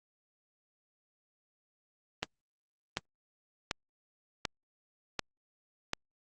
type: click train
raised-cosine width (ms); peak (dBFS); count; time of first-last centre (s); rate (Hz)
0.2; -13; 6; 2.23-5.934; 1.35
effects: Opus 32 kbps